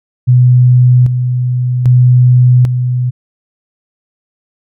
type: tone with tremolo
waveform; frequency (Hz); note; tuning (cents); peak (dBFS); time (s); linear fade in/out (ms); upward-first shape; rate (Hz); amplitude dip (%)
sine; 124.8; B2; +19; -3; 0.27-3.11; 20; square; 0.63; 55
effects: none